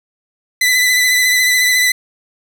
sawtooth tone with vibrato, 2000 Hz, B6, 21 cents sharp, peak -7 dBFS, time 0.61-1.92 s, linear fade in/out 5 ms, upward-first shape sine, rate 14 Hz, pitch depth 27 cents each way, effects none

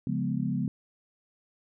sine chord, C# dominant seventh, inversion none, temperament equal, 138.59 / 174.61 / 207.7 / 246.9 Hz, C#3 / E#3 / G#3 / B3, 0 / 0 / 0 / 0 cents, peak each -32 / -32 / -32 / -32 dBFS, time 0.07-0.68 s, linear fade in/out 2 ms, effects none

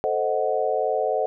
sine chord, A diminished seventh, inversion none, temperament equal, 440 / 523.3 / 622.3 / 740 Hz, A4 / C5 / Eb5 / Gb5, 0 / 0 / 0 / 0 cents, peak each -26 dBFS, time 0.04-1.26 s, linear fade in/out 0 ms, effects none

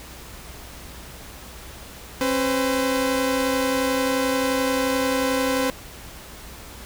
sawtooth tone pair together, 269.2 / 507 Hz, C4 / B4, +49 / +45 cents, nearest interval major seventh, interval 1096 cents, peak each -19 dBFS, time 2.21-5.7 s, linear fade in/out 0 ms, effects added 60 Hz sine -44 dBFS peak until 6.85 s + pink hiss -41 dBFS RMS until 6.85 s

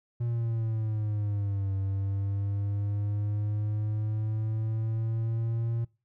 triangle exponential two-way sweep, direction down then up, 119.4 to 96.9 to 116.4 Hz, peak -25 dBFS, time 0.2-5.85 s, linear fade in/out 10 ms, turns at 1.74 s, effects noise-tail reverb RT60 0.3 s tail -22 dB re dry

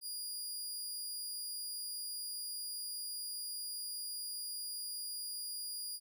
20% pulse tone, 4851 Hz, D#8, 45 cents flat, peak -34 dBFS, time 0.01-6 s, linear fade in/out 50 ms, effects none

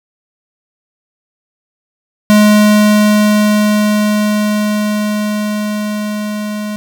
square tone with level ramp, 210.2 Hz, G#3, 21 cents sharp, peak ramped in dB -5 to -19 dBFS, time 2.3-6.76 s, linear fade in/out 0 ms, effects none

